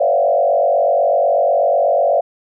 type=tone with frequency modulation; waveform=sine; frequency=622.3 Hz; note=D#5; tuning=in tune; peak=-11 dBFS; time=0-2.21 s; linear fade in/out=10 ms; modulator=48.1 Hz; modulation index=2; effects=none